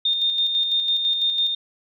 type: tone with tremolo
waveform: sine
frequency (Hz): 3644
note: A#7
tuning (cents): -40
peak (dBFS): -17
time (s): 0.05-1.55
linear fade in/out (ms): 5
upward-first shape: square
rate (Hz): 6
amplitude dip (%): 40
effects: none